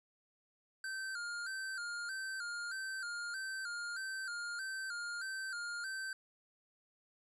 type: tone with vibrato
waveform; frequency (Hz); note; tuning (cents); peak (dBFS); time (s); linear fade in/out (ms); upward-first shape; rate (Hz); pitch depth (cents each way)
square; 1480; F#6; 0; -40; 0.84-6.13; 2; square; 1.6; 80
effects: resampled to 24000 Hz